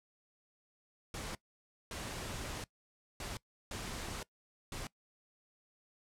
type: noise bursts at uneven times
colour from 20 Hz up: pink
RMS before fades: -42 dBFS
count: 5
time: 1.14-1.35 / 1.91-2.64 / 3.2-3.37 / 3.71-4.23 / 4.72-4.87 s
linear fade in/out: 2 ms
effects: noise-tail reverb RT60 0.1 s tail -21 dB re dry + low-pass 10000 Hz 12 dB/octave